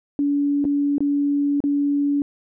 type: tone with dropouts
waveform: sine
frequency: 285.8 Hz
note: D4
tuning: 47 cents flat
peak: -17 dBFS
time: 0.19-2.22 s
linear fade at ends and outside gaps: 1 ms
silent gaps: 0.643-0.651 / 0.982-1.005 / 1.604-1.639 s
effects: none